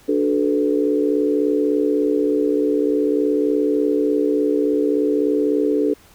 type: chord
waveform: sine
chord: B minor seventh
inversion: first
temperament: equal with one note detuned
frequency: 293.7 / 370 / 433.4 / 493.9 Hz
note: D4 / F#4 / A4 / B4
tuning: 0 / 0 / -26 / 0 cents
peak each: -19 / -25 / -19 / -25 dBFS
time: 0.08-5.94 s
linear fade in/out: 10 ms
effects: pink hiss -50 dBFS RMS until 6.14 s